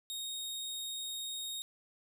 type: tone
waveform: sawtooth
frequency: 3729 Hz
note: A#7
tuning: in tune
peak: -35 dBFS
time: 0.1-1.62 s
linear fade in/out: 0 ms
effects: none

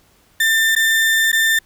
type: tone with dropouts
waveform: 35% pulse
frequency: 1791 Hz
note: A6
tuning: 30 cents sharp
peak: -11 dBFS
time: 0.4-1.59 s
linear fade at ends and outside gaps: 5 ms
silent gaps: 0.752-0.762 / 1.318-1.328 s
effects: pink hiss -55 dBFS RMS until 1.65 s

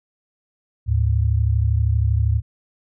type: tone pair together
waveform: sine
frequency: 74.66 / 107.3 Hz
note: D2 / A2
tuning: +29 / -43 cents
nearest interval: tritone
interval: 628 cents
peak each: -18 dBFS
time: 0.86-2.42 s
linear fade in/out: 50 ms
effects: none

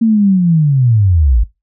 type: linear sweep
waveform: sine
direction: down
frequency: 230.8 to 49 Hz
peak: -7 dBFS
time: 0.01-1.44 s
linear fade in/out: 10 ms
effects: noise-tail reverb RT60 0.2 s tail -19 dB re dry

